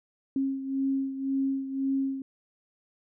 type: beating tone pair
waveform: sine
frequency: 269.9 / 271.8 Hz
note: C#4 / C#4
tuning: -46 / -34 cents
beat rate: 1.9 Hz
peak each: -27 / -33 dBFS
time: 0.36-2.22 s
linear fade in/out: 2 ms
effects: none